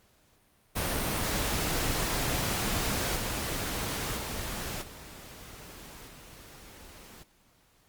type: noise with level steps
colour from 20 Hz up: pink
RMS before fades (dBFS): -30 / -33 / -36 / -47 / -50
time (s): 0.75-7.24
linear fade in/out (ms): 20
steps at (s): 3.15 / 4.16 / 4.81 / 6.06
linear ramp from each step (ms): 20
effects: pink hiss -65 dBFS RMS until 7.88 s + Opus 48 kbps